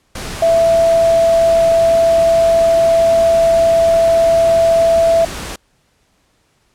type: tone in noise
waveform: sine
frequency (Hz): 665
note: E5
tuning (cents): +15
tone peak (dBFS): -8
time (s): 0.42-5.25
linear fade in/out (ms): 5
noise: pink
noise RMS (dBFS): -26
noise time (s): 0.15-5.56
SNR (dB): +15
effects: pink hiss -59 dBFS RMS until 6.74 s + low-pass 10000 Hz 12 dB/octave